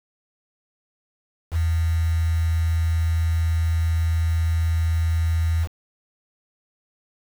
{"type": "tone with quantisation", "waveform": "sine", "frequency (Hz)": 82.1, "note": "E2", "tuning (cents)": -6, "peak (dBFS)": -18, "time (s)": [1.51, 5.68], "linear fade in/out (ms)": 50, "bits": 6, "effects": []}